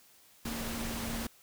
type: tone in noise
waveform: sine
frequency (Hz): 230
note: A#3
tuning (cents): -23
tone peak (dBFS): -39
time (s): 0.45-1.27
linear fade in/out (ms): 5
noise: pink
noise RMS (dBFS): -38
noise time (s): 0.45-1.27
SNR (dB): -4
effects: white hiss -61 dBFS RMS until 1.42 s